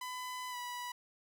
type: tone with pitch glide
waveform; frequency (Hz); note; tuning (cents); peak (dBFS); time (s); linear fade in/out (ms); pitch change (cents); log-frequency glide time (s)
sawtooth; 1004 to 980.5; B5 to B5; +28 to -13; -36; 0.01-0.92; 5; -41; 0.5-0.56
effects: none